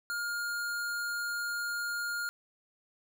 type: tone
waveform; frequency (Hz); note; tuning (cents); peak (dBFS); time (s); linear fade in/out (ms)
square; 1415; F6; +22; -33; 0.1-2.29; 0
effects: none